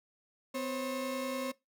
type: tone pair together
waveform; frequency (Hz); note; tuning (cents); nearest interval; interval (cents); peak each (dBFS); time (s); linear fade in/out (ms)
35% pulse; 254.4 / 539.1; C4 / C#5; -48 / -48; octave + minor second; 1300; -36 / -34; 0.54-1.52; 10
effects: noise-tail reverb RT60 0.2 s tail -21 dB re dry